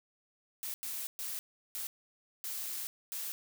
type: noise bursts at uneven times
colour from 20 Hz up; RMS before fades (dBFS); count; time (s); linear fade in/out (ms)
blue; -39; 6; 0.63-0.74 / 0.83-1.07 / 1.19-1.39 / 1.75-1.87 / 2.44-2.87 / 3.12-3.32; 0
effects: none